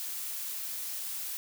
blue noise, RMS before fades -37 dBFS, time 0-1.37 s, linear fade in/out 0 ms, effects none

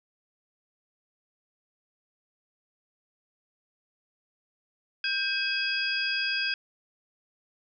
sine tone cluster, 1575 / 2553 / 3319 / 4894 Hz, G6 / D#7 / G#7 / D#8, +8 / +44 / -2 / -29 cents, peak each -30 / -31 / -34 / -32 dBFS, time 5.04-6.54 s, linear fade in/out 2 ms, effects none

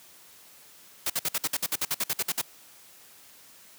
white noise bursts, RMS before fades -27 dBFS, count 15, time 1.06-2.415 s, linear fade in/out 5 ms, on 39 ms, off 55 ms, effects white hiss -53 dBFS RMS until 3.78 s + high-pass 100 Hz 12 dB/octave

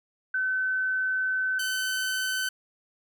sine / sawtooth tone pair in turn, 1522 / 1522 Hz, F#6 / F#6, +48 / +48 cents, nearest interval unison, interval 0 cents, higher neither, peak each -24 / -23 dBFS, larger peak second, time 0.34-1.59 / 1.59-2.49 s, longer first, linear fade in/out 5 ms, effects none

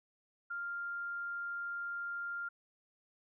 sine tone, 1396.9 Hz, F6, in tune, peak -37 dBFS, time 0.5-2.49 s, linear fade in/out 10 ms, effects none

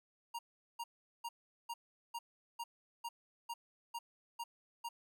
square tone bursts, 937 Hz, A#5, 9 cents sharp, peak -40 dBFS, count 11, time 0.34-4.89 s, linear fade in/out 10 ms, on 50 ms, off 400 ms, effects none

